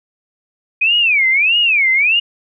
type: tone with vibrato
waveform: sine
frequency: 2438 Hz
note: D#7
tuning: 36 cents flat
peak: -10 dBFS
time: 0.81-2.2 s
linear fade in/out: 10 ms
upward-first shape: sine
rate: 1.6 Hz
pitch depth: 290 cents each way
effects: none